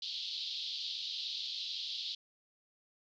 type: band-pass noise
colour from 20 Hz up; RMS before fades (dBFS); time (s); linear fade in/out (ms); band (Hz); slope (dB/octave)
pink; -40; 0.02-2.15; 5; 3300 to 4600; 48
effects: none